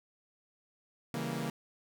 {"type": "chord", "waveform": "sawtooth", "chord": "C# diminished seventh", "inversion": "none", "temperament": "equal", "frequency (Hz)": [138.59, 164.81, 196, 233.1], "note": ["C#3", "E3", "G3", "Bb3"], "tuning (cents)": [0, 0, 0, 0], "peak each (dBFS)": [-36, -35, -40, -34], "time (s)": [1.14, 1.5], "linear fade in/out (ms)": 2, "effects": []}